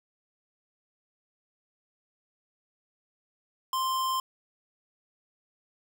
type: tone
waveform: square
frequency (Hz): 1046.5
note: C6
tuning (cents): 0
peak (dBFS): -27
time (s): 3.73-4.2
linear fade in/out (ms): 2
effects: none